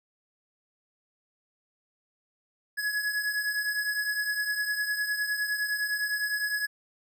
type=beating tone pair; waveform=square; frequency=1684 / 1693.8 Hz; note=G#6 / G#6; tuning=+24 / +34 cents; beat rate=9.8 Hz; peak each=-29 / -35 dBFS; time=2.77-6.67 s; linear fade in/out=20 ms; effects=none